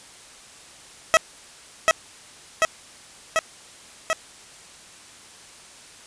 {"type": "tone with echo", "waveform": "15% pulse", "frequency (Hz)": 645, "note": "E5", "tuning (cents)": -38, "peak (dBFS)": -5, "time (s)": [1.14, 1.17], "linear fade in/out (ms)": 0, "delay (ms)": 740, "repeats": 4, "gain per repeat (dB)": -2, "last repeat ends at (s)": 4.13, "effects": ["white hiss -46 dBFS RMS until 6.06 s", "resampled to 22050 Hz"]}